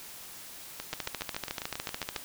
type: two click trains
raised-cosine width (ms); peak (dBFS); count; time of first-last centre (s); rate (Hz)
0.2; -18 / -15; 11 / 18; 0.8-2.164 / 0.93-2.162; 7.33 / 13.8
effects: white hiss -46 dBFS RMS until 2.24 s